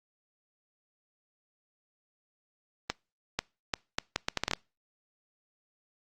accelerating click train, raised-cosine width 0.2 ms, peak -10 dBFS, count 11, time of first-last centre 2.9-4.535 s, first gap 490 ms, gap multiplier 0.71, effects noise-tail reverb RT60 0.3 s tail -26 dB re dry + Opus 32 kbps

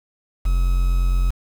triangle tone with quantisation, 44.35 Hz, F1, 27 cents sharp, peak -13 dBFS, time 0.45-1.31 s, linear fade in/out 10 ms, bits 6, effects none

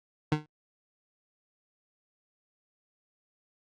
25% pulse tone with exponential decay, 152 Hz, D#3, 40 cents flat, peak -17 dBFS, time 0.32-0.46 s, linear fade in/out 2 ms, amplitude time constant 30 ms, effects low-pass 4000 Hz 12 dB/octave + Opus 48 kbps

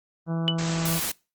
harmonic tone, 165.2 Hz, E3, 4 cents sharp, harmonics 1 / 2 / 3 / 4 / 5 / 6 / 7 / 8 / 9, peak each -25 / -35 / -39 / -37 / -43 / -46 / -42 / -48 / -46 dBFS, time 0.26-1.01 s, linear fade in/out 50 ms
sine tone with exponential decay, 2980 Hz, F#7, 12 cents sharp, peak -15 dBFS, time 0.48-0.56 s, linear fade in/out 0 ms, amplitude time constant 17 ms
white noise, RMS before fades -28 dBFS, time 0.58-1.12 s, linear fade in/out 10 ms
effects noise-tail reverb RT60 0.3 s tail -24 dB re dry + Opus 24 kbps

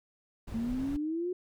brown noise, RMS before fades -41 dBFS, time 0.47-0.97 s, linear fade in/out 10 ms
sine exponential sweep, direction up, 221.9 to 368.4 Hz, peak -30 dBFS, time 0.54-1.33 s, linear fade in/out 5 ms
effects none

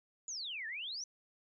sine exponential two-way sweep, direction down then up, 7040 to 1711 to 6100 Hz, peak -39 dBFS, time 0.28-1.04 s, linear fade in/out 2 ms, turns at 0.67 s, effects none

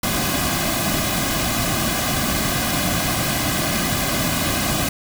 pink noise with comb filter, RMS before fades -21 dBFS, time 0.03-4.89 s, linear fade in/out 5 ms, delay 2.2 ms, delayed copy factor -0.7, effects none

